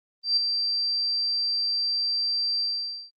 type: tone with ADSR envelope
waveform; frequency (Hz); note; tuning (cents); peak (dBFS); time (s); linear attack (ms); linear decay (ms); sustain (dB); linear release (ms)
sine; 4699; D8; 0; -17; 0.23-3.11; 140; 6; -6; 500
effects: Opus 24 kbps